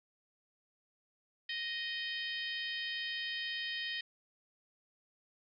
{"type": "harmonic tone", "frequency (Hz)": 622.3, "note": "D#5", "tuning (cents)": 0, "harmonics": [3, 4, 5, 6, 7, 8], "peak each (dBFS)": [-40, -46, -41, -45, -49, -49], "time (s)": [1.49, 4.01], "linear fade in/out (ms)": 5, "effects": []}